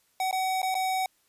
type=tone with dropouts; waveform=square; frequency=754 Hz; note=F#5; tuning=32 cents sharp; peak=-26 dBFS; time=0.2-1.06 s; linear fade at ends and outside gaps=2 ms; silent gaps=0.312-0.327 / 0.618-0.629 / 0.744-0.751 s; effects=white hiss -68 dBFS RMS until 1.28 s + resampled to 32000 Hz